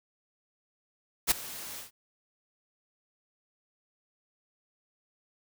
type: noise with ADSR envelope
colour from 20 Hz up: white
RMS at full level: -21 dBFS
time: 1.27-1.91 s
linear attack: 40 ms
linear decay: 12 ms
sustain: -20 dB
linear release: 130 ms
effects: none